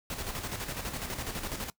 pink noise with tremolo, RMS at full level -35 dBFS, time 0.1-1.7 s, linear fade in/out 2 ms, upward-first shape square, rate 12 Hz, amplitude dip 50%, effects noise-tail reverb RT60 0.1 s tail -21 dB re dry

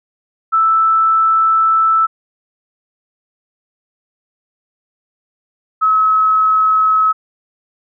sine tone pair in turn, 1318.5 / 1286.9 Hz, E6 / E6, 0 / -42 cents, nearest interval unison, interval 42 cents, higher first, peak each -9 dBFS, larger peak neither, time 0.52-2.07 / 5.81-7.13 s, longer first, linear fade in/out 20 ms, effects none

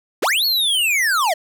square linear two-way sweep, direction up then down, 199.2 to 4435 to 586 Hz, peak -16 dBFS, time 0.22-1.34 s, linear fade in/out 10 ms, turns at 0.45 s, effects none

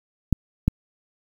clicks, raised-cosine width 5 ms, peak -5 dBFS, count 2, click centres 0.327 / 0.68 s, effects 7-bit

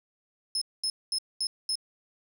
35% pulse tone bursts, 5190 Hz, E8, 28 cents flat, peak -24 dBFS, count 5, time 0.55-1.755 s, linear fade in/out 2 ms, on 65 ms, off 220 ms, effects none

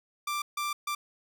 sawtooth tone bursts at uneven times, 1179 Hz, D6, 6 cents sharp, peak -26 dBFS, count 3, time 0.27-0.42 / 0.57-0.73 / 0.87-0.95 s, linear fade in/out 5 ms, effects none

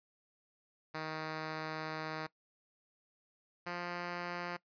5% pulse tone pair in turn, 157.1 / 175.37 Hz, D#3 / F3, +17 / +7 cents, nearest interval major second, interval 190 cents, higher second, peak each -27 / -27 dBFS, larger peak neither, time 0.94-2.27 / 3.66-4.57 s, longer first, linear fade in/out 10 ms, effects noise-tail reverb RT60 0.1 s tail -20 dB re dry + resampled to 11025 Hz

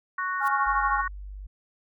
harmonic tone, 370 Hz, F#4, in tune, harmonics 3 / 4 / 5, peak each -29 / -31 / -33 dBFS, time 0.18-1.08 s, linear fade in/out 5 ms
white noise with exponential growth, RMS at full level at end -40 dBFS, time 0.39-0.48 s, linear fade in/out 2 ms, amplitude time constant 19 ms
sine chord, Db major, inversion second, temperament equal with one note detuned, 830.6 / 1097.3 / 1396.9 Hz, Ab5 / Db6 / F6, 0 / -18 / 0 cents, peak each -28 / -26 / -30 dBFS, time 0.4-1.02 s, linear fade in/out 20 ms
sine tone, 49 Hz, G1, in tune, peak -36 dBFS, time 0.66-1.47 s, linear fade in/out 10 ms
effects none

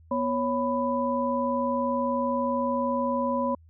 sine tone cluster, 244.1 / 553 / 994 Hz, B3 / C#5 / B5, -20 / -4 / +11 cents, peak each -28 dBFS, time 0.11-3.55 s, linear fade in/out 5 ms, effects added 81 Hz sine -51 dBFS peak until 3.69 s

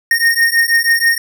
square beating tone pair, 1845 / 1851.2 Hz, A#6 / A#6, -18 / -13 cents, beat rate 6.2 Hz, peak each -14 dBFS, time 0.11-1.18 s, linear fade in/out 2 ms, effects none

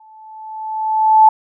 sine tone with exponential growth, 872 Hz, A5, 16 cents flat, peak -3 dBFS, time 0-1.29 s, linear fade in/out 5 ms, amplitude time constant 280 ms, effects none

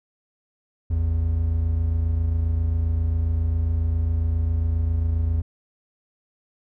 triangle tone pair together, 55 / 82.41 Hz, A1 / E2, 0 / 0 cents, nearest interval perfect fifth, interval 700 cents, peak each -25 / -18 dBFS, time 0.9-5.42 s, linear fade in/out 10 ms, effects none

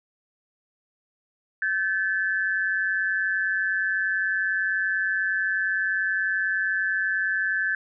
sine tone pair together, 1541 / 1729.7 Hz, G6 / A6, -30 / -30 cents, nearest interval major second, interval 200 cents, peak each -25 dBFS, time 1.62-7.75 s, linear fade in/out 2 ms, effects none

